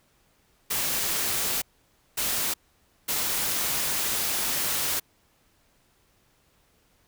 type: noise bursts at uneven times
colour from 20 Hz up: white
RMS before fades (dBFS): -27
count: 3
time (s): 0.7-1.62 / 2.17-2.54 / 3.08-5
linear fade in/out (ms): 10
effects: pink hiss -65 dBFS RMS until 7.07 s